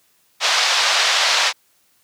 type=band-pass noise; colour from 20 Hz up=white; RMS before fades=-17 dBFS; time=0.4-1.53 s; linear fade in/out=50 ms; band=620 to 5300 Hz; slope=24 dB/octave; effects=white hiss -60 dBFS RMS until 2.03 s + high-pass 60 Hz 12 dB/octave